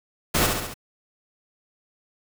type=noise with echo; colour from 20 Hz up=pink; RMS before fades=-21 dBFS; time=0.34-0.47 s; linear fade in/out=10 ms; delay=68 ms; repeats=4; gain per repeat=-4 dB; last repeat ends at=0.742 s; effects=none